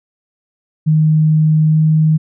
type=tone with pitch glide; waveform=sine; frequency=155.6 to 156.5 Hz; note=D#3 to D#3; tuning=0 to +10 cents; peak=-8 dBFS; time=0.86-2.18 s; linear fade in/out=20 ms; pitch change=+10 cents; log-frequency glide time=1.68-1.78 s; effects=none